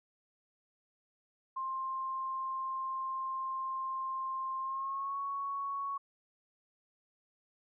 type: tone with pitch glide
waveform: sine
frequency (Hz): 1056 to 1111.7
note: C6 to C#6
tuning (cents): +16 to +5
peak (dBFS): -34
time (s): 1.56-5.98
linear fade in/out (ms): 10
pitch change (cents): +89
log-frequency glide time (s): 4.6-5.18
effects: none